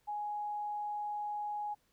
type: tone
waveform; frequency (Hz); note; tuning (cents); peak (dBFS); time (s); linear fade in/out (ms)
sine; 833; G#5; +5; -35; 0.07-1.75; 20
effects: pink hiss -74 dBFS RMS until 1.92 s